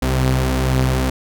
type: tone pair together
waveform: sawtooth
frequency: 63.9 / 129.73 Hz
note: C2 / C3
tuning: -40 / -14 cents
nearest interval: octave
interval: 1226 cents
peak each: -14 / -14 dBFS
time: 0.02-1.1 s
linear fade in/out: 5 ms
effects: none